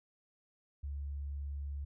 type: tone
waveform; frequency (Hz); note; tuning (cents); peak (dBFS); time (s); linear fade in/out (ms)
sine; 70.9; C#2; +40; -37; 0.83-1.85; 10
effects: none